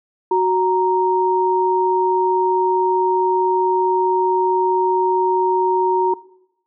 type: tone pair together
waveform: sine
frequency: 370.5 / 932.3 Hz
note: F#4 / A#5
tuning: +2 / 0 cents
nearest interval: octave + major third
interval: 1598 cents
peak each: -16 dBFS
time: 0.31-6.14 s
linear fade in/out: 5 ms
effects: noise-tail reverb RT60 0.8 s tail -20 dB re dry